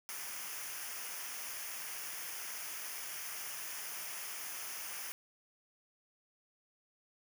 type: noise with comb filter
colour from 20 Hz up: white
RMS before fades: -43 dBFS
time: 0.09-5.12 s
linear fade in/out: 0 ms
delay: 0.25 ms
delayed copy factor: -0.7
effects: none